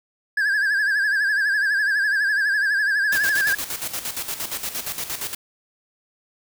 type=tone with vibrato; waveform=triangle; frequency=1646 Hz; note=G#6; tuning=16 cents flat; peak=-16 dBFS; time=0.37-3.55 s; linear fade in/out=5 ms; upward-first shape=sine; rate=12 Hz; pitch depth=85 cents each way
type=noise with tremolo; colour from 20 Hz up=white; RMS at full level=-27 dBFS; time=3.12-5.35 s; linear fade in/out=5 ms; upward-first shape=square; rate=8.6 Hz; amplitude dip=65%
effects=none